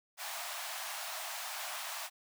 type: high-pass noise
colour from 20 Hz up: pink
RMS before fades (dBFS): -41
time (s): 0.17-2.1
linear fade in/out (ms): 50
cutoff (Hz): 620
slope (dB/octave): 96
effects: none